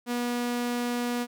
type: tone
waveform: sawtooth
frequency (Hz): 242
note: B3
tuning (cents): -35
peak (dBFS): -23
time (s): 0.06-1.27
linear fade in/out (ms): 50
effects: none